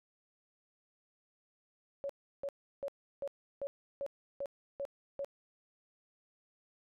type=tone bursts; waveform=sine; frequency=559 Hz; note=C#5; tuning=14 cents sharp; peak=-35 dBFS; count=9; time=2.04-5.246 s; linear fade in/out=0 ms; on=54 ms; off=340 ms; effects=none